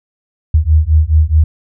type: beating tone pair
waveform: sine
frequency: 75.7 / 80.4 Hz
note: D#2 / E2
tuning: -47 / -43 cents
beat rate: 4.7 Hz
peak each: -10 dBFS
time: 0.54-1.44 s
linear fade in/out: 5 ms
effects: none